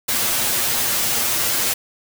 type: noise with comb filter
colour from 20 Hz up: white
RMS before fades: -20 dBFS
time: 0.08-1.74 s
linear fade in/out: 10 ms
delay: 8.6 ms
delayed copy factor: +0.8
effects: none